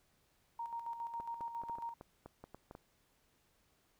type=tone with tremolo; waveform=sine; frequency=931 Hz; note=A#5; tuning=2 cents flat; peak=-38 dBFS; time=0.59-1.94 s; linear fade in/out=5 ms; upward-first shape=square; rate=7.3 Hz; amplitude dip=55%
type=clicks; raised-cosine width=1 ms; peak=-35 dBFS; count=11; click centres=1.2 / 1.408 / 1.636 / 1.697 / 1.785 / 2.011 / 2.26 / 2.44 / 2.546 / 2.711 / 2.751 s
effects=pink hiss -74 dBFS RMS until 3.99 s